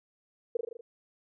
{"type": "tone with echo", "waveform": "sine", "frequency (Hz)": 467.6, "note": "A#4", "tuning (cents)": 5, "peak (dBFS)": -25, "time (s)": [0.55, 0.57], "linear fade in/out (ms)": 5, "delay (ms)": 40, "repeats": 6, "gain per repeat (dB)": -3, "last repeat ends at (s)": 0.81, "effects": []}